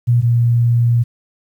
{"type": "tone pair in turn", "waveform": "sine", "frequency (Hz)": [120, 118.62], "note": ["B2", "A#2"], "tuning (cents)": [-49, 31], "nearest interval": "unison", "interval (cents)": 20, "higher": "first", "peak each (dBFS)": [-9, -10], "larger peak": "first", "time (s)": [[0.07, 0.22], [0.22, 1.04]], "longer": "second", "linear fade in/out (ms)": 20, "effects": ["8-bit"]}